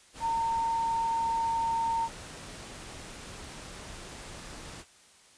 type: tone in noise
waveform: sine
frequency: 914 Hz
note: A#5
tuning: 34 cents flat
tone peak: -26 dBFS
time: 0.2-2.09 s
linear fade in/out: 50 ms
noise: pink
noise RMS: -44 dBFS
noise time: 0.13-4.85 s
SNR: +15 dB
effects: white hiss -58 dBFS RMS until 5.37 s + resampled to 22050 Hz